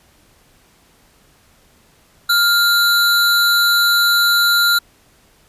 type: tone pair together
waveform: square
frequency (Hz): 1400 / 3960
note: F6 / B7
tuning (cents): +4 / +4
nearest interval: octave + tritone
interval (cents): 1800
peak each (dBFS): -14 / -16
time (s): 2.29-4.79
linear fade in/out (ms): 10
effects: pink hiss -53 dBFS RMS until 5.48 s + resampled to 32000 Hz